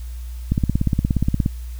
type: click train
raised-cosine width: 5 ms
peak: -5 dBFS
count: 17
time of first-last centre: 0.52-1.461 s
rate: 17 Hz
effects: added 60 Hz sine -28 dBFS peak until 1.79 s + white hiss -49 dBFS RMS until 1.79 s